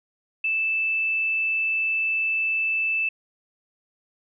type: tone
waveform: sine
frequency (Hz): 2637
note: E7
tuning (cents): 0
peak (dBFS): -21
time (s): 0.44-3.09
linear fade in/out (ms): 5
effects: none